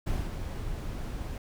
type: noise with ADSR envelope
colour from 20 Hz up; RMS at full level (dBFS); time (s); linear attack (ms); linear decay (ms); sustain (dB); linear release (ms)
brown; -29; 0.06-1.38; 15; 220; -6; 3
effects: none

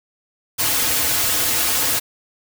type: noise with comb filter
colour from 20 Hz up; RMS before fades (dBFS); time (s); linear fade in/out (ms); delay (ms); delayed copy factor
white; -19; 0.58-2; 20; 5.1; -0.9
effects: none

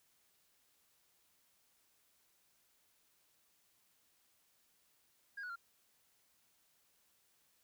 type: tone with pitch steps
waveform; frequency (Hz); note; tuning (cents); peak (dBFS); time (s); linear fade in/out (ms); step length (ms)
sine; 1627 / 1468 / 1384; G#6 / F#6 / F6; -36 / -14 / -16; -40; 5.37-5.559; 10; 63
effects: tanh soft clip ceiling -41 dBFS + white hiss -74 dBFS RMS until 7.63 s

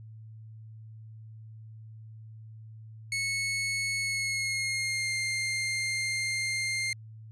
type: tone with pitch glide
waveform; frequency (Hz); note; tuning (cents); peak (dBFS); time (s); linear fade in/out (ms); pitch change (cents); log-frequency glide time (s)
sawtooth; 2200 to 2109; C#7 to C7; -14 to +13; -25; 3.12-6.93; 2; -73; 4-5.14
effects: added 110 Hz sine -44 dBFS peak until 7.31 s + resampled to 24000 Hz

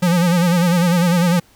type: tone with vibrato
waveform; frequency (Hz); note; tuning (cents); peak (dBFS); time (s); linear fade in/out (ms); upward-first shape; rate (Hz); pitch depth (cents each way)
square; 174.61; F3; 0; -13; 0.02-1.4; 10; sine; 10; 79
effects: pink hiss -52 dBFS RMS until 1.55 s

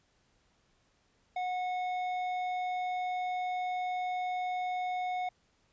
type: tone with hard clipping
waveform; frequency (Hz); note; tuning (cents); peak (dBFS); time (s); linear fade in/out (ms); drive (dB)
sine; 730; F#5; -24; -33; 1.36-5.29; 5; 8
effects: pink hiss -71 dBFS RMS until 5.72 s + resampled to 16000 Hz

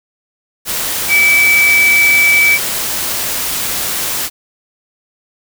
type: tone in noise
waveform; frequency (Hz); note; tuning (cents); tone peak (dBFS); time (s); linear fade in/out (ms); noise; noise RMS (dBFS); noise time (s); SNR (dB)
sine; 2302; D7; -35; -7; 1.08-2.59; 50; white; -18; 0.65-4.3; +8
effects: none

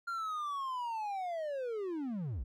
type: linear sweep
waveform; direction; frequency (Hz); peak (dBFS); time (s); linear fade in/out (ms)
triangle; down; 1400 to 45.47; -33; 0.07-2.44; 10
effects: none

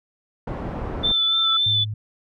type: low-pass noise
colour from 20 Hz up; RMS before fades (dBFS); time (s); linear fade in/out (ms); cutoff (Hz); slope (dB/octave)
pink; -29; 0.47-1.12; 5; 950; 12
type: tone with exponential growth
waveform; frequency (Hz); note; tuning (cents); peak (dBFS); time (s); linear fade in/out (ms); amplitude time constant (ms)
sine; 1331; E6; +16; -21; 0.69-1.57; 5; 190
type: tone with vibrato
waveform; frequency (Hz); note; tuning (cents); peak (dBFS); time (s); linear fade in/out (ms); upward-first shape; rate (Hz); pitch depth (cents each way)
sine; 3520; A7; 0; -17; 1.03-1.85; 20; sine; 3.5; 22
type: tone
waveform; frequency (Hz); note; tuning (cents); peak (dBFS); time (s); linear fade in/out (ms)
sine; 106.7; G#2; +47; -25; 1.66-1.94; 5
effects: none

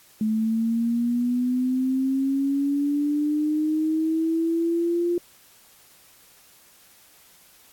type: linear sweep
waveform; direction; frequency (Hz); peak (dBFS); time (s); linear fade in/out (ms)
sine; up; 215.5 to 349.2; -20; 0.21-5.18; 2
effects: white hiss -54 dBFS RMS until 7.72 s + AAC 64 kbps

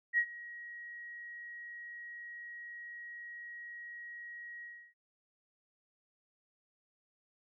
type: tone with ADSR envelope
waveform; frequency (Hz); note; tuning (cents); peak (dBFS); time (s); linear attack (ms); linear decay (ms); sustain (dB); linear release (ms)
sine; 1898; A#6; +31; -24; 0.13-4.94; 49; 71; -20; 310
effects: none

